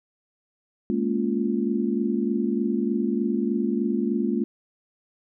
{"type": "chord", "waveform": "sine", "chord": "Bb minor seventh", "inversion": "third", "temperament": "just", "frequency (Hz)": [209.8, 233.1, 279.7, 349.6], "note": ["Ab3", "Bb3", "Db4", "F4"], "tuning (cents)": [18, 0, 16, 2], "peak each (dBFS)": [-26, -26, -29, -28], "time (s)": [0.9, 4.44], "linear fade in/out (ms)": 0, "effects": []}